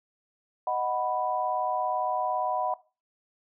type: chord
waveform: sine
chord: B major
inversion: first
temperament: equal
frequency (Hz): 622.3 / 740 / 987.8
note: D#5 / F#5 / B5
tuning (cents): 0 / 0 / 0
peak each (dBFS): -32 / -28 / -30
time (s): 0.67-2.74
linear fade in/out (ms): 2
effects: noise-tail reverb RT60 0.3 s tail -18 dB re dry